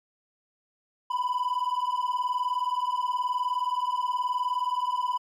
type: beating tone pair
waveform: triangle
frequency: 985 / 1004 Hz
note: B5 / B5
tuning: -5 / +28 cents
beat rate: 19 Hz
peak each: -25 dBFS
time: 1.1-5.18 s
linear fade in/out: 10 ms
effects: tanh soft clip ceiling -21 dBFS